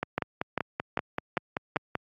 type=two click trains; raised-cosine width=0.5 ms; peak=-13 / -11 dBFS; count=11 / 5; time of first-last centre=0.03-1.953 / 0.18-1.767 s; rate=5.2 / 2.52 Hz; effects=high-pass 100 Hz 12 dB/octave + AAC 32 kbps